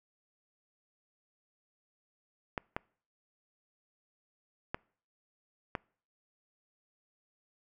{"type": "clicks", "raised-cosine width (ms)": 0.5, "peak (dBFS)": -18, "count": 4, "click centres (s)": [2.578, 2.765, 4.745, 5.752], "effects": ["noise-tail reverb RT60 0.5 s tail -26 dB re dry"]}